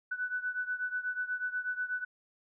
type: beating tone pair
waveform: sine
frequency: 1489 / 1497.2 Hz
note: F#6 / F#6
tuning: +11 / +20 cents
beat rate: 8.2 Hz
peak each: -34 / -37 dBFS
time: 0.11-2.05 s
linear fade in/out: 10 ms
effects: none